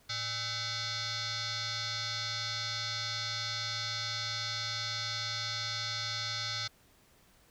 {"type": "tone with frequency modulation", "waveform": "sine", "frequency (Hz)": 110, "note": "A2", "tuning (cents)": 0, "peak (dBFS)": -33, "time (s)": [0.09, 6.68], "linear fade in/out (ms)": 10, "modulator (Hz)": 709, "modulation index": 7.3, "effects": ["pink hiss -64 dBFS RMS until 7.5 s"]}